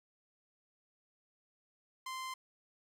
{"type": "tone", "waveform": "sawtooth", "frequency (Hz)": 1041, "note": "C6", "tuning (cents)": -9, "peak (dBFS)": -36, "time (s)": [2.06, 2.34], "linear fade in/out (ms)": 5, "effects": ["low-pass 11000 Hz 12 dB/octave", "11-bit"]}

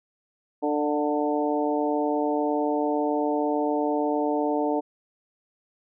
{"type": "harmonic tone with a mistuned harmonic", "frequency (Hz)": 148.5, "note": "D3", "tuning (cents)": 20, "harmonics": [2, 3, 4, 5, 6], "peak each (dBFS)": [-26, -28, -29, -30, -31], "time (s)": [0.62, 4.81], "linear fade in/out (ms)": 20, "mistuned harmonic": 5, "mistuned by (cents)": -16, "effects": []}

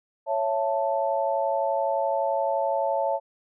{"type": "chord", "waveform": "sine", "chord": "A major", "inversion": "first", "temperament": "equal with one note detuned", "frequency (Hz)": [554.4, 666.1, 880], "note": ["C#5", "E5", "A5"], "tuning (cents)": [0, 18, 0], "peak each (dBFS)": [-26, -27, -27], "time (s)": [0.26, 3.2], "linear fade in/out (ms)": 50, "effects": []}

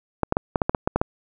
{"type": "clicks", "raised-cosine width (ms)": 1, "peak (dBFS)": -5, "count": 10, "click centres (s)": [0.233, 0.324, 0.369, 0.558, 0.618, 0.695, 0.748, 0.875, 0.96, 1.015], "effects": []}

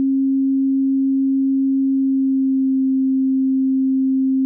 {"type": "tone with pitch glide", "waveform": "sine", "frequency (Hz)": [269.3, 265], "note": ["C#4", "C4"], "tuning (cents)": [-50, 22], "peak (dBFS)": -14, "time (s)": [0, 4.45], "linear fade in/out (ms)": 0, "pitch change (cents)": -28, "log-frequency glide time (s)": [1.87, 2.82], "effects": []}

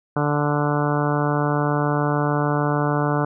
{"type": "harmonic tone", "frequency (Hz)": 146.83, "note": "D3", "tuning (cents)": 0, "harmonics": [1, 2, 3, 4, 5, 6, 7, 8, 9, 10], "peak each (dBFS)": [-22, -25, -27, -28, -29, -30, -30, -31, -32, -32], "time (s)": [0.16, 3.25], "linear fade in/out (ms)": 5, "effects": []}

